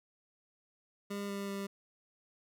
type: tone with pitch steps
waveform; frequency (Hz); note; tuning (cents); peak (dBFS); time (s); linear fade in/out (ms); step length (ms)
25% pulse; 201.6 / 199.4 / 198.2; G3 / G3 / G3; +49 / +30 / +19; -33; 1.1-1.67; 10; 190
effects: none